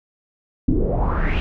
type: noise with low-pass filter sweep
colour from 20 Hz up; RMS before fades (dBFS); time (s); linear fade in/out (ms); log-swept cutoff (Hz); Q
brown; -19; 0.68-1.4; 0; 260 to 3000; 5
effects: none